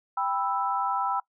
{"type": "chord", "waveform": "sine", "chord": "E minor", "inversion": "first", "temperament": "just", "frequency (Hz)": [791.1, 988.9, 1318.5], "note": ["G5", "B5", "E6"], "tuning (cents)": [16, 2, 0], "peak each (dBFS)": -29, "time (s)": [0.17, 1.2], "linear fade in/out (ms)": 5, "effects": ["noise-tail reverb RT60 0.1 s tail -22 dB re dry"]}